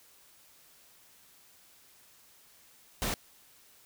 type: noise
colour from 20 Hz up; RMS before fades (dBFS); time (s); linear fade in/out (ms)
pink; -32; 3.02-3.14; 0
effects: white hiss -60 dBFS RMS until 3.85 s